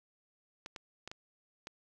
clicks, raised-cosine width 0.2 ms, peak -26 dBFS, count 5, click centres 0.661 / 0.762 / 1.076 / 1.115 / 1.671 s, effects none

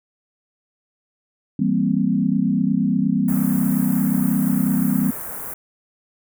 sine chord, C dominant seventh, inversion first, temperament equal, 164.81 / 196 / 233.1 / 261.6 Hz, E3 / G3 / Bb3 / C4, 0 / 0 / 0 / 0 cents, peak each -24 / -20 / -22 / -22 dBFS, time 1.59-5.11 s, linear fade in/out 5 ms
white band-stop noise, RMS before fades -31 dBFS, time 3.28-5.54 s, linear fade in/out 5 ms, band 1600 to 10000 Hz, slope 24 dB/octave
effects none

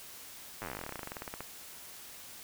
slowing click train, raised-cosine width 0.5 ms, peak -24 dBFS, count 28, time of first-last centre 0.62-1.406 s, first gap 9 ms, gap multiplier 1.08, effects white hiss -49 dBFS RMS until 2.43 s

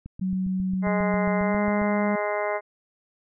click train, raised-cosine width 5 ms, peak -25 dBFS, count 14, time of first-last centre 0.06-1.817 s, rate 7.4 Hz
sine tone with pitch glide, 187 to 203.9 Hz, F#3 to G#3, +19 to -32 cents, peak -23 dBFS, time 0.21-2.16 s, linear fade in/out 10 ms, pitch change +149 cents, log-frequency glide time 1.4-1.59 s
harmonic tone, 207.7 Hz, G#3, in tune, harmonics 2 / 3 / 4 / 5 / 6 / 7 / 8 / 9 / 10, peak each -31 / -27 / -32 / -33 / -39 / -38 / -43 / -40 / -34 dBFS, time 0.82-2.61 s, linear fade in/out 50 ms
effects none

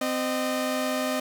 sawtooth tone pair together, 257.7 / 613 Hz, C4 / D#5, -26 / -26 cents, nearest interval octave + minor third, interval 1500 cents, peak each -24 dBFS, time 0.01-1.2 s, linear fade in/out 5 ms, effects none

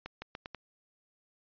accelerating click train, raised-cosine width 0.3 ms, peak -24 dBFS, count 5, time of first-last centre 0.06-0.547 s, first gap 160 ms, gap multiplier 0.82, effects resampled to 11025 Hz

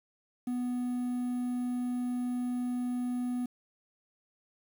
triangle tone with quantisation, 246.9 Hz, B3, in tune, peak -28 dBFS, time 0.47-3.46 s, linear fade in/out 5 ms, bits 9, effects none

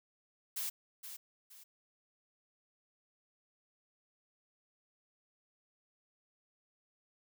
blue noise with echo, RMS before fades -38 dBFS, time 0.56-0.7 s, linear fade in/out 10 ms, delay 470 ms, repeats 2, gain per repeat -9 dB, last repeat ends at 1.64 s, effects none

